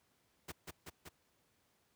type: noise with echo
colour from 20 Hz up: pink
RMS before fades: -44 dBFS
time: 0.48-0.52 s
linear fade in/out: 10 ms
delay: 190 ms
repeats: 3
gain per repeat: -2 dB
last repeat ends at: 1.09 s
effects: pink hiss -75 dBFS RMS until 1.95 s + high-pass 80 Hz 12 dB/octave